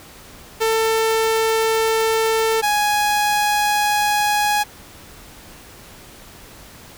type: tone pair in turn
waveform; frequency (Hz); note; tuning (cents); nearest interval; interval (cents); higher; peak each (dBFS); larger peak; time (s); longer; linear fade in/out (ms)
sawtooth; 446.1 / 832.2; A4 / G#5; +24 / +3; major seventh; 1079; second; -12; neither; 0.6-2.62 / 2.62-4.64; neither; 20
effects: pink hiss -42 dBFS RMS until 6.97 s